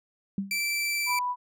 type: tone with exponential decay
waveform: sine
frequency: 196.4 Hz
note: G3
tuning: 4 cents sharp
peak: -23 dBFS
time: 0.38-0.61 s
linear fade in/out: 2 ms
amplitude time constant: 48 ms
type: tone with vibrato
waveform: sawtooth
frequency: 2335 Hz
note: D7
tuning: 11 cents flat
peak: -23 dBFS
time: 0.51-1.19 s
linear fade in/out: 2 ms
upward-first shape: sine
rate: 19 Hz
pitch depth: 10 cents each way
type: tone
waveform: sine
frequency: 987.8 Hz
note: B5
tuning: in tune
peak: -26 dBFS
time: 1.06-1.36 s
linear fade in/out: 50 ms
effects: none